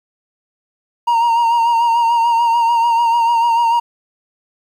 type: tone with vibrato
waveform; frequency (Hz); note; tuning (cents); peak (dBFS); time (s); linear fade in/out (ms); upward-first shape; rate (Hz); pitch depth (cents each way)
triangle; 932.3; A#5; 0; -9; 1.07-3.8; 10; sine; 6.8; 37
effects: 8-bit